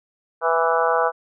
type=harmonic tone with a mistuned harmonic; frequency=164.81 Hz; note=E3; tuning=in tune; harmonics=3 / 4 / 5 / 6 / 7 / 8 / 9; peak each=-22 / -23 / -24 / -25 / -25 / -26 / -27 dBFS; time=0.41-1.12 s; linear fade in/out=50 ms; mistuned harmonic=7; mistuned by=+16 cents; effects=none

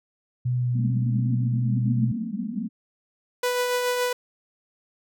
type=tone with vibrato; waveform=sine; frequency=123.47 Hz; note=B2; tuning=in tune; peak=-21 dBFS; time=0.45-2.12 s; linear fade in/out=10 ms; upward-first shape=triangle; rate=2.7 Hz; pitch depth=15 cents each way
type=band-pass noise; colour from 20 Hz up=pink; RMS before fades=-29 dBFS; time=0.74-2.69 s; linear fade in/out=20 ms; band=190 to 250 Hz; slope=96 dB/octave
type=tone with tremolo; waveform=sawtooth; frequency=493.9 Hz; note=B4; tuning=in tune; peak=-17 dBFS; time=3.43-4.13 s; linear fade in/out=5 ms; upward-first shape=triangle; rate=7.1 Hz; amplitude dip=35%
effects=none

